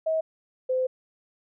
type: tone pair in turn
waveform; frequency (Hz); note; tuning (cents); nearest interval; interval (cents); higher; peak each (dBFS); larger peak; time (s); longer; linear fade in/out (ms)
sine; 639 / 514.1; D#5 / C5; +46 / -31; major third; 377; first; -22; neither; 0.06-0.21 / 0.69-0.87; second; 10
effects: none